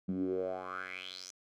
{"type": "tone with band-pass filter sweep", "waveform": "10% pulse", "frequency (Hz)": 92.5, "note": "F#2", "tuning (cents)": 0, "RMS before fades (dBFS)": -38, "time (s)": [0.08, 1.31], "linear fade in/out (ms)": 10, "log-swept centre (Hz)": [190, 6400], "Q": 5.8, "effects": []}